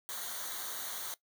white noise with comb filter, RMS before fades -40 dBFS, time 0.09-1.14 s, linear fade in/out 0 ms, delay 0.39 ms, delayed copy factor -0.75, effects noise-tail reverb RT60 0.1 s tail -18 dB re dry

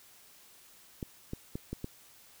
clicks, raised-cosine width 3 ms, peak -23 dBFS, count 5, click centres 1.028 / 1.334 / 1.555 / 1.73 / 1.844 s, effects white hiss -58 dBFS RMS until 2.4 s

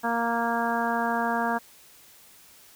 harmonic tone, 233.1 Hz, A#3, in tune, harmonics 1 / 2 / 3 / 4 / 5 / 6 / 7, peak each -30 / -34 / -29 / -29 / -34 / -35 / -32 dBFS, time 0.03-1.59 s, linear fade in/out 20 ms, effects white hiss -53 dBFS RMS until 2.75 s

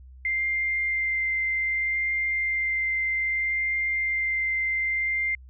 sine tone with vibrato, 2093 Hz, C7, in tune, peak -23 dBFS, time 0.25-5.35 s, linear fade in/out 2 ms, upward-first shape sine, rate 0.63 Hz, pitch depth 8 cents each way, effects added 64 Hz sine -44 dBFS peak until 5.49 s

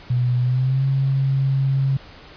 sine tone with pitch glide, 123.5 to 135.46 Hz, B2 to C#3, 0 to -40 cents, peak -16 dBFS, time 0.1-1.97 s, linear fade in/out 5 ms, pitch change +160 cents, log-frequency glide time 0.41-0.84 s, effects pink hiss -43 dBFS RMS until 2.36 s + resampled to 11025 Hz

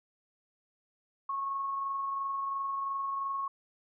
sine tone with amplitude modulation, 1097 Hz, C#6, 18 cents flat, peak -30 dBFS, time 1.29-3.48 s, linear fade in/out 5 ms, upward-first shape sine, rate 22.9 Hz, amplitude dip 25%, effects none

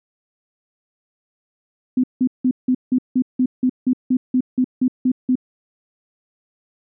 sine tone bursts, 254.3 Hz, C4, 49 cents flat, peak -13 dBFS, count 15, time 1.97-5.355 s, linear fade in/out 5 ms, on 67 ms, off 170 ms, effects none

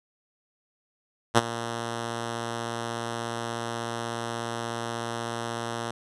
5% pulse tone with ADSR envelope, 116.54 Hz, A#2, in tune, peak -3 dBFS, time 1.34-5.91 s, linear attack 34 ms, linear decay 29 ms, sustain -16 dB, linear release 3 ms, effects resampled to 24000 Hz

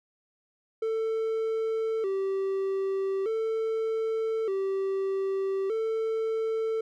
triangle tone with vibrato, 415.3 Hz, G#4, in tune, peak -24 dBFS, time 0.82-6.81 s, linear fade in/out 5 ms, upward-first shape square, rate 0.41 Hz, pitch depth 120 cents each way, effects none

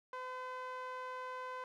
sawtooth tone with band-pass filter, 509 Hz, C5, 48 cents flat, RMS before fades -44 dBFS, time 0.13-1.64 s, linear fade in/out 2 ms, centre 1100 Hz, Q 1.8, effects none

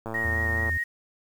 click train, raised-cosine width 1 ms, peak -20 dBFS, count 72, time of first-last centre 0.06-0.694 s, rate 112 Hz
sine tone with vibrato, 1864.7 Hz, A#6, in tune, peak -25 dBFS, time 0.14-0.84 s, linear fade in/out 10 ms, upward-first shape sine, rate 4.7 Hz, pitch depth 18 cents each way
triangle tone, 82.41 Hz, E2, in tune, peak -26 dBFS, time 0.24-0.78 s, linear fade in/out 10 ms
effects 8-bit

